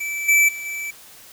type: tone with level steps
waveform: square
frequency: 2317 Hz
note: D7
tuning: 24 cents flat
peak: -25 / -13 / -30 / -27 dBFS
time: 0-0.91 s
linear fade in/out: 10 ms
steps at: 0.28 / 0.48 / 0.65 s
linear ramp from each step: 10 ms
effects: white hiss -45 dBFS RMS until 1.32 s